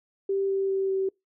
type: tone with pitch steps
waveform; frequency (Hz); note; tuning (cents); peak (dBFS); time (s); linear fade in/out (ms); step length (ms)
sine; 391.5 / 389 / 386.6 / 384.1; G4 / G4 / G4 / G4; -2 / -13 / -24 / -35; -23; 0.29-1.09; 5; 200
effects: noise-tail reverb RT60 0.2 s tail -26 dB re dry